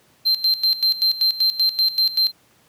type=tone with tremolo; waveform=triangle; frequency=4135 Hz; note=C8; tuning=21 cents flat; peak=-13 dBFS; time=0.25-2.32 s; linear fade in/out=20 ms; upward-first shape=square; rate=5.2 Hz; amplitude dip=80%; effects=pink hiss -57 dBFS RMS until 2.68 s + high-pass 100 Hz 12 dB/octave